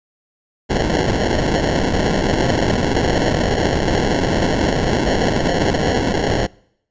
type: noise with sample-and-hold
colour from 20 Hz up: white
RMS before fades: -17 dBFS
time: 0.69-6.47 s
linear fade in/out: 20 ms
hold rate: 1225 Hz
effects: noise-tail reverb RT60 0.7 s tail -25 dB re dry + resampled to 16000 Hz